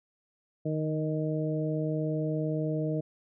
harmonic tone with a mistuned harmonic, 155.56 Hz, D#3, in tune, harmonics 1 / 2 / 3 / 4, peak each -30 / -33 / -35 / -36 dBFS, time 0.65-3.01 s, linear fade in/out 10 ms, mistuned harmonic 1, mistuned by -18 cents, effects none

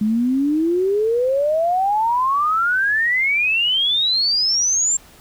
sine exponential sweep, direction up, 207.4 to 7459 Hz, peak -15 dBFS, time 0.01-4.97 s, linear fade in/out 5 ms, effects pink hiss -47 dBFS RMS until 5.2 s

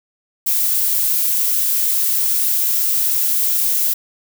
violet noise, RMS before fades -17 dBFS, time 0.46-3.94 s, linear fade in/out 10 ms, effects none

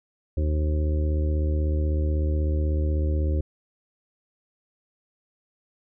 harmonic tone, 76.2 Hz, D#2, 36 cents flat, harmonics 1 / 2 / 3 / 4 / 5 / 6 / 7, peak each -21 / -36 / -40 / -34 / -36 / -48 / -37 dBFS, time 0.37-3.41 s, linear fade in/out 5 ms, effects none

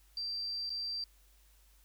sine tone with dropouts, 4699 Hz, D8, in tune, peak -35 dBFS, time 0.17-1.04 s, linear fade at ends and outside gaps 2 ms, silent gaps 0.695-0.702 s, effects added 50 Hz sine -62 dBFS peak until 1.84 s + white hiss -68 dBFS RMS until 1.84 s

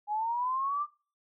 sine linear sweep, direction up, 820 to 1199 Hz, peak -28 dBFS, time 0.07-0.87 s, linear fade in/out 50 ms, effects noise-tail reverb RT60 0.4 s tail -23 dB re dry

